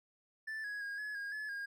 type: tone with pitch steps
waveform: triangle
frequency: 1760 / 1668 / 1632 / 1698 / 1630 / 1714 / 1625 Hz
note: A6 / G#6 / G#6 / G#6 / G#6 / A6 / G#6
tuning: 0 / +7 / -31 / +38 / -33 / -46 / -38 cents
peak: -37 dBFS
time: 0.47-1.66 s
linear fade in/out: 10 ms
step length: 170 ms
effects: none